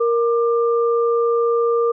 sine tone pair together, 467.2 / 1190.3 Hz, A#4 / D6, +4 / +23 cents, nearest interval octave + major third, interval 1619 cents, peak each -15 / -23 dBFS, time 0-1.92 s, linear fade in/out 10 ms, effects none

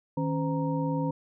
sine tone cluster, 157.1 / 274.3 / 512 / 934 Hz, D#3 / C#4 / C5 / A#5, +17 / -18 / -38 / +3 cents, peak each -29 / -30 / -34 / -35 dBFS, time 0.17-1.11 s, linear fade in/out 5 ms, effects none

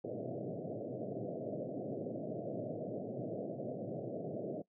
white band-pass noise, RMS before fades -41 dBFS, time 0.04-4.62 s, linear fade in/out 5 ms, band 110 to 670 Hz, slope 96 dB/octave, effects noise-tail reverb RT60 0.1 s tail -18 dB re dry

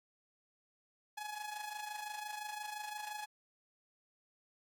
sawtooth tone with amplitude modulation, 843 Hz, G#5, 26 cents sharp, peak -35 dBFS, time 1.17-3.26 s, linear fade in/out 10 ms, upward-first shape sine, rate 25.8 Hz, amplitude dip 60%, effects AAC 64 kbps

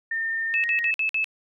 sine tone with pitch glide, 1812 to 1875.9 Hz, A#6 to A#6, -50 to +10 cents, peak -24 dBFS, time 0.11-0.91 s, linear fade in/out 5 ms, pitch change +60 cents, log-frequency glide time 0.48-0.67 s
sine tone bursts, 2610 Hz, E7, 18 cents flat, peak -21 dBFS, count 5, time 0.54-1.243 s, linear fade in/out 0 ms, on 99 ms, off 52 ms
effects none

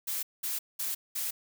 blue noise bursts, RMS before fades -33 dBFS, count 4, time 0.07-1.31 s, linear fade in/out 10 ms, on 160 ms, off 200 ms, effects none

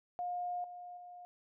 sine tone with level steps, 712 Hz, F5, 33 cents sharp, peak -35 / -45 / -48 dBFS, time 0.19-1.25 s, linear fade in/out 0 ms, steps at 0.64 / 0.97 s, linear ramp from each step 2 ms, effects none

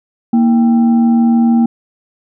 sine tone with frequency modulation, 233.1 Hz, A#3, in tune, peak -7 dBFS, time 0.33-1.66 s, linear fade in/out 5 ms, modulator 553 Hz, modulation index 0.35, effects none

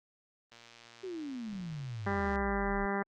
click train, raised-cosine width 0.2 ms, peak -36 dBFS, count 216, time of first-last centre 0.52-2.358 s, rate 117 Hz
sine exponential sweep, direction down, 392 to 34.87 Hz, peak -37 dBFS, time 1.03-2.86 s, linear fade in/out 10 ms
harmonic tone, 198.8 Hz, G3, 25 cents sharp, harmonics 1 / 2 / 3 / 4 / 5 / 6 / 7 / 8 / 9 / 10, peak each -35 / -36 / -42 / -38 / -41 / -42 / -44 / -42 / -43 / -44 dBFS, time 2.06-3.03 s, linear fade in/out 10 ms
effects Opus 24 kbps

